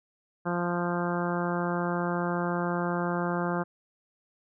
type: harmonic tone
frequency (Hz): 174.61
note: F3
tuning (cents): 0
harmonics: 1 / 2 / 3 / 4 / 5 / 6 / 7 / 8 / 9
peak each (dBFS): -30 / -33 / -35 / -36 / -37 / -38 / -38 / -39 / -40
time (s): 0.45-3.64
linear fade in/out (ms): 20
effects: none